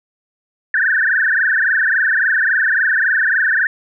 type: tone with frequency modulation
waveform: sine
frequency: 1661.2 Hz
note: G#6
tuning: in tune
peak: -12 dBFS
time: 0.74-3.67 s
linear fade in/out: 2 ms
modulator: 23.6 Hz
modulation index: 7.3
effects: none